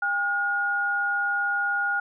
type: tone pair together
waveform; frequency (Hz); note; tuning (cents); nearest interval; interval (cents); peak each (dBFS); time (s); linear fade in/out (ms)
sine; 804.8 / 1432; G5 / F6; +45 / +43; minor seventh; 998; -30 / -23; 0.02-2; 5
effects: none